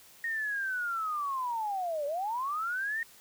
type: linear two-way sweep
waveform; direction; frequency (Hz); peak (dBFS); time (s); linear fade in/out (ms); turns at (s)
sine; down then up; 1864.7 to 558 to 1864.7; -30; 0.24-3.03; 2; 2.06
effects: white hiss -56 dBFS RMS until 3.2 s